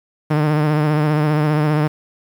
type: tone with vibrato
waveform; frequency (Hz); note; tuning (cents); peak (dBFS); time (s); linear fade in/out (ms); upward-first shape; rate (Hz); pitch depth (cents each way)
sawtooth; 151.4; D#3; -47; -10; 0.3-1.88; 10; triangle; 15; 53
effects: low-pass 2000 Hz 12 dB/octave + 7-bit